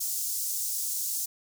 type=high-pass noise; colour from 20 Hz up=pink; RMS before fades=-31 dBFS; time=0-1.26 s; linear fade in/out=10 ms; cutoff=6100 Hz; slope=24 dB/octave; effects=none